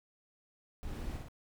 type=noise with echo; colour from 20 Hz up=brown; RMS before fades=-40 dBFS; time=0.83-1.17 s; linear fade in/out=0 ms; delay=57 ms; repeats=2; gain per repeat=-2 dB; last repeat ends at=1.284 s; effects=none